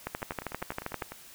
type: two click trains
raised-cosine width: 0.5 ms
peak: -17 / -24 dBFS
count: 13 / 10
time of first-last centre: 0.07-1.022 / 0.22-1.12 s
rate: 12.6 / 10 Hz
effects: white hiss -51 dBFS RMS until 1.34 s